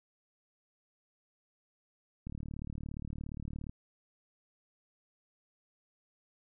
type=click train; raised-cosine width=5 ms; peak=-29 dBFS; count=54; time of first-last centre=2.27-3.695 s; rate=37.2 Hz; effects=none